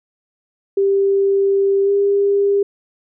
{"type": "tone with pitch glide", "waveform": "sine", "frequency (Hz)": [394.1, 400.8], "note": ["G4", "G4"], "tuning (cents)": [9, 38], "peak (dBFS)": -12, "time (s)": [0.77, 2.63], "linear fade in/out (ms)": 5, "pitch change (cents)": 29, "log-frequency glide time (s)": [1.84, 1.9], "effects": []}